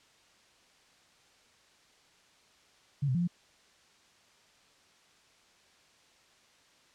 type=tone with pitch steps; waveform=sine; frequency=141.9 / 127.9 / 173.1 / 175 Hz; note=C#3 / C3 / F3 / F3; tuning=+41 / -39 / -15 / +4 cents; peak=-26 dBFS; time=3.02-3.276 s; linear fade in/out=10 ms; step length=64 ms; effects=white hiss -63 dBFS RMS until 6.94 s + low-pass 6000 Hz 12 dB/octave